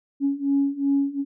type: beating tone pair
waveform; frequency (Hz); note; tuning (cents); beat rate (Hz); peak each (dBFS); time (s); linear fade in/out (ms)
sine; 277.2 / 279.9; C#4 / C#4; 0 / +17; 2.7; -23 / -21; 0.2-1.25; 50
effects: tanh soft clip ceiling -12 dBFS